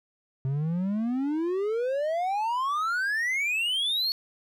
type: exponential sweep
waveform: triangle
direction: up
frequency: 130 to 4435 Hz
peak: -23 dBFS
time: 0.45-4.12 s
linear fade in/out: 0 ms
effects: none